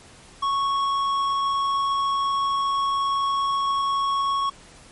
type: tone with tanh clipping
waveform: sine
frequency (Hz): 1106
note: C#6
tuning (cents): -4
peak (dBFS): -22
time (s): 0.42-4.5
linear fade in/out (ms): 10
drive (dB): 10
effects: pink hiss -48 dBFS RMS until 4.91 s + MP3 48 kbps